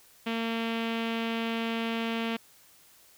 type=tone with low-pass filter; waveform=sawtooth; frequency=228.2 Hz; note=A#3; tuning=37 cents flat; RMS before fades=-31 dBFS; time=0.26-2.37 s; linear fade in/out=10 ms; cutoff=3000 Hz; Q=2.9; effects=white hiss -58 dBFS RMS until 3.17 s